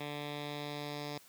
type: tone with low-pass filter sweep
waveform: 10% pulse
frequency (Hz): 146.5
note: D3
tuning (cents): -4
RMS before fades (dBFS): -41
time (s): 0-1.18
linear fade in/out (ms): 5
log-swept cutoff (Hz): 3200 to 4900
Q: 2.8
effects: white hiss -60 dBFS RMS until 1.28 s + high-pass 60 Hz 12 dB/octave